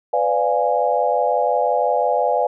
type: chord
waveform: sine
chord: B diminished seventh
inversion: none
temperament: equal with one note detuned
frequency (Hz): 501.6 / 587.3 / 698.5 / 830.6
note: B4 / D5 / F5 / Ab5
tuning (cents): +27 / 0 / 0 / 0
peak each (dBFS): -21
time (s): 0.13-2.47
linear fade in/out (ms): 5
effects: none